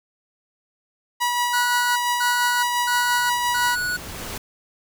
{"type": "tone with tremolo", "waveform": "sawtooth", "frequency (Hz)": 970, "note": "B5", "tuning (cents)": -31, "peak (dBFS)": -15, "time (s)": [1.2, 3.76], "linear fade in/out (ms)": 20, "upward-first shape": "sine", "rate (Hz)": 5.8, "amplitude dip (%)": 30}
{"type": "tone bursts", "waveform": "square", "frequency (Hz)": 1467, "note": "F#6", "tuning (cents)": -15, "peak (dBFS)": -23, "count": 4, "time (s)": [1.53, 3.97], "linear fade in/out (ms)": 10, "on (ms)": 430, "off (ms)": 240}
{"type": "noise with exponential growth", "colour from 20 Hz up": "pink", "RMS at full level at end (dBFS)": -30, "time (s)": [1.89, 4.38], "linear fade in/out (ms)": 5, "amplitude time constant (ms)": 540}
{"effects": []}